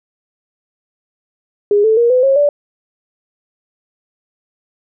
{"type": "tone with pitch steps", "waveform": "sine", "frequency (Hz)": [410.6, 440.1, 471.7, 505.5, 541.8, 580.7], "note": ["G#4", "A4", "A#4", "B4", "C#5", "D5"], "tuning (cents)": [-20, 0, 20, 40, -40, -20], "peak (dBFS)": -8, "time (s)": [1.71, 2.49], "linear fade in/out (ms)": 2, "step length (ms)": 130, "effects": []}